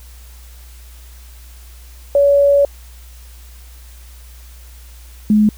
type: tone pair in turn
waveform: sine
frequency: 566 / 212 Hz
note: C#5 / G#3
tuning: +36 / +36 cents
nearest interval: octave + perfect fourth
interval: 1700 cents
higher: first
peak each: -8 dBFS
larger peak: neither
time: 2.15-2.65 / 5.3-5.49 s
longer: first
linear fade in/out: 2 ms
effects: added 60 Hz sine -36 dBFS peak until 5.57 s + white hiss -46 dBFS RMS until 5.57 s